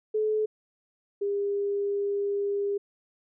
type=tone pair in turn; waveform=sine; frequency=430 / 403.2 Hz; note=A4 / G4; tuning=-40 / +49 cents; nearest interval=minor second; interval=111 cents; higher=first; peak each=-23 / -25 dBFS; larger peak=first; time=0.14-0.46 / 1.21-2.78 s; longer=second; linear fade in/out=10 ms; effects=none